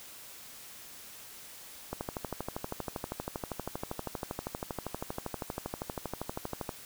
click train, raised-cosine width 1 ms, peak -20 dBFS, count 61, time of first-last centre 1.93-6.692 s, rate 12.6 Hz, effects white hiss -49 dBFS RMS until 6.85 s

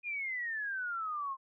sine exponential sweep, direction down, 2467 to 1051 Hz, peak -34 dBFS, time 0.03-1.37 s, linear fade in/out 50 ms, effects none

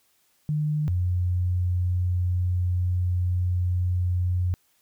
sine tone pair in turn, 151 / 89.79 Hz, D3 / F2, +48 / +49 cents, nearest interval major sixth, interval 899 cents, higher first, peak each -22 / -21 dBFS, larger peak second, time 0.49-0.88 / 0.88-4.54 s, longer second, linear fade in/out 0 ms, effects white hiss -66 dBFS RMS until 4.81 s

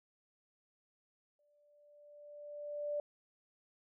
sine tone with exponential growth, 587.3 Hz, D5, in tune, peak -33 dBFS, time 1.39-3 s, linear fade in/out 2 ms, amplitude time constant 350 ms, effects none

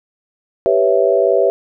sine chord, C# half-diminished seventh, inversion second, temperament equal, 392 / 493.9 / 554.4 / 659.3 Hz, G4 / B4 / C#5 / E5, 0 / 0 / 0 / 0 cents, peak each -16 dBFS, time 0.66-1.5 s, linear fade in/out 0 ms, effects none

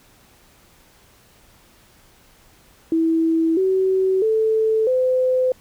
sine tone with pitch steps, 325.9 / 378.7 / 440.1 / 511.4 Hz, E4 / F#4 / A4 / C5, -20 / +40 / 0 / -40 cents, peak -15 dBFS, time 2.92-5.52 s, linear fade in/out 2 ms, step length 650 ms, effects pink hiss -53 dBFS RMS until 5.6 s

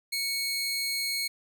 sawtooth tone pair together, 2217 / 4200 Hz, C#7 / C8, 0 / +6 cents, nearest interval major seventh, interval 1106 cents, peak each -28 dBFS, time 0.12-1.28 s, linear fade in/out 10 ms, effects none

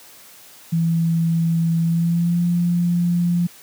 sine tone with pitch glide, 165.6 to 173.83 Hz, E3 to F3, +8 to -8 cents, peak -15 dBFS, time 0.72-3.47 s, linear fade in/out 10 ms, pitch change +84 cents, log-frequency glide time 1.82-2.44 s, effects white hiss -45 dBFS RMS until 3.62 s + high-pass 100 Hz 12 dB/octave

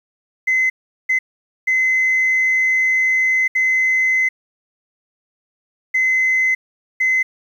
sine tone bursts at uneven times, 2047 Hz, C7, 38 cents flat, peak -12 dBFS, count 6, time 0.47-0.7 / 1.09-1.19 / 1.67-3.48 / 3.55-4.29 / 5.94-6.55 / 7-7.23 s, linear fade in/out 10 ms, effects tanh soft clip ceiling -10 dBFS + 8-bit

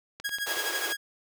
click train, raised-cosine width 0.2 ms, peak -23 dBFS, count 5, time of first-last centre 0.2-0.57 s, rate 10.8 Hz
sawtooth tone with tremolo, 1646 Hz, G#6, 16 cents flat, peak -23 dBFS, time 0.24-0.97 s, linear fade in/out 10 ms, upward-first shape triangle, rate 12 Hz, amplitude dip 85%
pink high-pass noise, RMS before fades -34 dBFS, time 0.46-0.93 s, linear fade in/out 10 ms, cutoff 320 Hz, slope 96 dB/octave
effects none

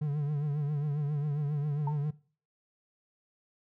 triangle tone with vibrato, 146.83 Hz, D3, in tune, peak -26 dBFS, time 0.01-2.11 s, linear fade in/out 10 ms, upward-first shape triangle, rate 7.4 Hz, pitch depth 82 cents each way
sine tone with exponential decay, 900 Hz, A5, 39 cents sharp, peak -30 dBFS, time 1.87-2 s, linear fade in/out 5 ms, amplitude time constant 28 ms
effects noise-tail reverb RT60 0.4 s tail -19 dB re dry

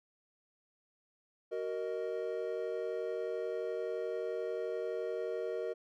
triangle chord, D# minor, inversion first, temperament equal with one note detuned, 374.7 / 466.2 / 622.3 Hz, F#4 / A#4 / D#5, +22 / 0 / 0 cents, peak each -38 / -35 / -39 dBFS, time 1.51-5.74 s, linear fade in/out 20 ms, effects none

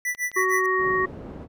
square tone with tremolo, 1975.5 Hz, B6, in tune, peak -23 dBFS, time 0.05-0.66 s, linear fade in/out 2 ms, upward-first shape sine, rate 6.5 Hz, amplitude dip 100%
clicks, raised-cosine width 0.2 ms, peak -25 dBFS, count 2, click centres 0.149 / 0.316 s
harmonic tone, 373.9 Hz, F#4, 18 cents sharp, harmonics 1 / 3 / 5, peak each -24 / -24 / -24 dBFS, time 0.36-1.06 s, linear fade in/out 10 ms
white low-pass noise, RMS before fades -38 dBFS, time 0.77-1.48 s, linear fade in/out 50 ms, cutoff 380 Hz, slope 12 dB/octave
effects none

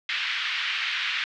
white band-pass noise, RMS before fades -28 dBFS, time 0.09-1.24 s, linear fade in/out 2 ms, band 1500 to 3400 Hz, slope 24 dB/octave, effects low-pass 6000 Hz 12 dB/octave

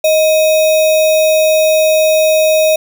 sine tone with sample-and-hold, 626 Hz, D#5, 10 cents sharp, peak -7 dBFS, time 0.04-2.76 s, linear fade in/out 5 ms, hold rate 3150 Hz, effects none

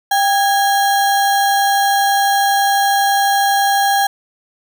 sine tone with sample-and-hold, 794 Hz, G5, 22 cents sharp, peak -11 dBFS, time 0.11-4.07 s, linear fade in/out 5 ms, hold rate 2450 Hz, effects none

